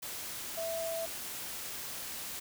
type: tone in noise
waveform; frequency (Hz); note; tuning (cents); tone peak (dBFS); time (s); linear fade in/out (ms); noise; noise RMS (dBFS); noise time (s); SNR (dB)
sine; 659.3; E5; 0; -34; 0.57-1.06; 10; white; -41; 0.02-2.4; +4
effects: none